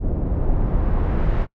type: noise with low-pass filter sweep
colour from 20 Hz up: brown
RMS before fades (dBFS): -19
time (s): 0-1.47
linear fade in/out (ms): 50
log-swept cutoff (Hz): 480 to 2100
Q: 0.76
effects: noise-tail reverb RT60 0.1 s tail -22 dB re dry